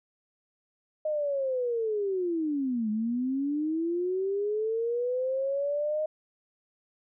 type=linear two-way sweep; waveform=sine; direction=down then up; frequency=622.3 to 210 to 622.3 Hz; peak=-26 dBFS; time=1.05-6.06 s; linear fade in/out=5 ms; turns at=2.9 s; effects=none